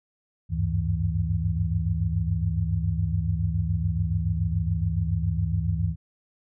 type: tone cluster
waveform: sine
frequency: 74.9 / 94.5 / 101.6 / 161.9 Hz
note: D2 / F#2 / G#2 / E3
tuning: +35 / +37 / -38 / -31 cents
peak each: -28 dBFS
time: 0.49-5.96 s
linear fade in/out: 50 ms
effects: none